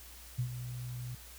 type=tone with ADSR envelope; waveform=sine; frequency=123.47 Hz; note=B2; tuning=in tune; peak=-28 dBFS; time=0.38-1.15 s; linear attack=14 ms; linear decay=84 ms; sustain=-10 dB; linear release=4 ms; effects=added 60 Hz sine -53 dBFS peak until 1.38 s + white hiss -53 dBFS RMS until 1.38 s